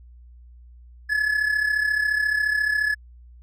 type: tone with amplitude modulation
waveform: triangle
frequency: 1708 Hz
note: G#6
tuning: 48 cents sharp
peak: -15 dBFS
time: 1.09-2.95 s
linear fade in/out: 20 ms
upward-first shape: sine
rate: 34.3 Hz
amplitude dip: 65%
effects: added 60 Hz sine -44 dBFS peak until 3.42 s